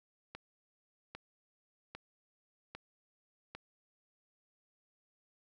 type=click train; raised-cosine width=0.3 ms; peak=-28 dBFS; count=5; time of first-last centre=0.35-3.55 s; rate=1.25 Hz; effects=none